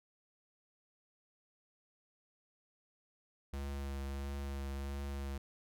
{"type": "tone with vibrato", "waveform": "square", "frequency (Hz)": 69.3, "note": "C#2", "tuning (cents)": 0, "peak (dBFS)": -39, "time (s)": [3.53, 5.38], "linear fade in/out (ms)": 5, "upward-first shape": "triangle", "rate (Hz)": 1.5, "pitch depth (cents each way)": 21, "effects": []}